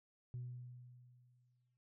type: tone with exponential decay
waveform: sine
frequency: 123.47 Hz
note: B2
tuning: in tune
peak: -40 dBFS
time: 0.34-1.77 s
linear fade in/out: 0 ms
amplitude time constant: 310 ms
effects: noise-tail reverb RT60 0.3 s tail -26 dB re dry + tanh soft clip ceiling -39 dBFS